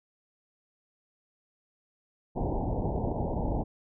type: low-pass noise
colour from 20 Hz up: pink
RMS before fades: -30 dBFS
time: 2.35-3.64 s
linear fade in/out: 20 ms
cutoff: 920 Hz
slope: 96 dB/octave
effects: none